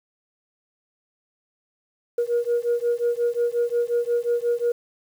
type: beating tone pair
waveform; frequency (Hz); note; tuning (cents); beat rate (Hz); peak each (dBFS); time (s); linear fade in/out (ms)
sine; 473.3 / 478.9; A#4 / A#4; +26 / +47; 5.6; -22; 2.18-4.72; 5
effects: tanh soft clip ceiling -15 dBFS + 8-bit